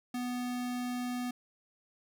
square tone, 246.9 Hz, B3, in tune, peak -34 dBFS, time 0.14-1.31 s, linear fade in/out 5 ms, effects none

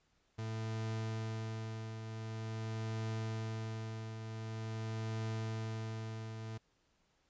40% pulse tone with tremolo, 111 Hz, A2, 16 cents sharp, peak -35 dBFS, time 0.38-6.58 s, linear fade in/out 10 ms, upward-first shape triangle, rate 0.46 Hz, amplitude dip 55%, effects pink hiss -75 dBFS RMS until 7.29 s + resampled to 16000 Hz

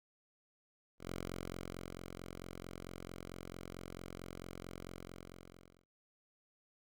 5% pulse tone with ADSR envelope, 44.49 Hz, F1, 33 cents sharp, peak -29 dBFS, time 0.98-5.86 s, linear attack 120 ms, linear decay 900 ms, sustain -6 dB, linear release 1000 ms, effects none

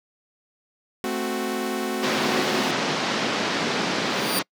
sawtooth chord, F# diminished, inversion first, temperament equal, 220 / 261.6 / 370 Hz, A3 / C4 / F#4, 0 / 0 / 0 cents, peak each -26 / -26 / -24 dBFS, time 1.04-2.71 s, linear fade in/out 0 ms
pink band-pass noise, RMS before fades -25 dBFS, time 2.02-4.43 s, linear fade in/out 20 ms, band 180 to 5400 Hz, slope 24 dB/octave
15% pulse tone with exponential growth, 4689 Hz, D8, 4 cents flat, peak -15 dBFS, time 4.03-4.39 s, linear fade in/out 0 ms, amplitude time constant 78 ms
effects noise-tail reverb RT60 0.1 s tail -26 dB re dry

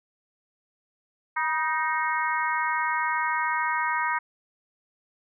harmonic tone with a mistuned harmonic, 311.1 Hz, D#4, in tune, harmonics 3 / 4 / 5 / 6 / 7, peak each -27 / -30 / -31 / -31 / -33 dBFS, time 1.36-4.19 s, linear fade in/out 10 ms, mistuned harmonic 3, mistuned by +46 cents, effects none

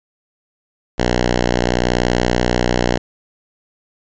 5% pulse tone with vibrato, 60.7 Hz, B1, 29 cents flat, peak -3 dBFS, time 0.98-2.98 s, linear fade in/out 10 ms, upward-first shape sine, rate 5.8 Hz, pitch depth 11 cents each way, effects resampled to 16000 Hz

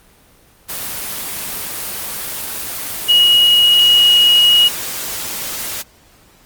sine tone in noise, 2893 Hz, F#7, 40 cents flat, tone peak -7 dBFS, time 3.08-4.69 s, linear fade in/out 20 ms, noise white, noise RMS -24 dBFS, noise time 0.68-5.83 s, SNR +14 dB, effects pink hiss -49 dBFS RMS until 6.45 s + Opus 24 kbps

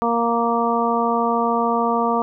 harmonic tone, 233.5 Hz, A#3, 3 cents sharp, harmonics 1 / 2 / 3 / 4 / 5, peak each -23 / -23 / -23 / -23 / -23 dBFS, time 0.02-2.22 s, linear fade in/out 0 ms, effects none

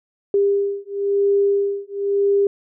sine beating tone pair, 400 / 400.98 Hz, G4 / G4, +35 / +39 cents, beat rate 0.98 Hz, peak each -19 dBFS, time 0.34-2.47 s, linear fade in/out 2 ms, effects none

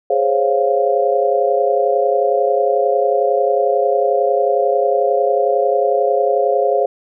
sine chord, Db major seventh, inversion second, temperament equal, 415.3 / 523.3 / 554.4 / 698.5 Hz, Ab4 / C5 / Db5 / F5, 0 / 0 / 0 / 0 cents, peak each -18 dBFS, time 0.1-6.86 s, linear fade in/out 5 ms, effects none

